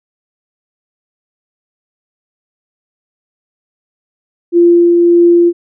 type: tone with tremolo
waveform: sine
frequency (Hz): 344.8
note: F4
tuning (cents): -22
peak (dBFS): -3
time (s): 4.52-5.53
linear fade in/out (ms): 50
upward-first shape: triangle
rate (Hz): 1.7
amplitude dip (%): 25
effects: none

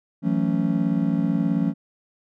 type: chord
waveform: triangle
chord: F# minor seventh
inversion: third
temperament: just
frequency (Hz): 166.5 / 185 / 222 / 277.5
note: E3 / F#3 / A3 / C#4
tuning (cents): +18 / 0 / +16 / +2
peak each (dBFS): -23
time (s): 0.22-1.74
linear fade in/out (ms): 50
effects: none

